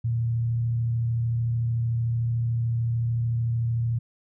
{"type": "tone with frequency modulation", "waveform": "sine", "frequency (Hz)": 116.54, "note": "A#2", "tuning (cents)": 0, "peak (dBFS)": -22, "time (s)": [0.04, 3.99], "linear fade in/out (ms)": 10, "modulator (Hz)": 33.5, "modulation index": 0.26, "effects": []}